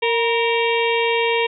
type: harmonic tone with a mistuned harmonic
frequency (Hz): 461.9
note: A#4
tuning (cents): -16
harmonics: 1 / 2 / 4 / 5 / 6 / 7 / 8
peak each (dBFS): -19 / -23 / -29 / -24 / -26 / -29 / -32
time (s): 0.02-1.47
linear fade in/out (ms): 10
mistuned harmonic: 2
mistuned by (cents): +51
effects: none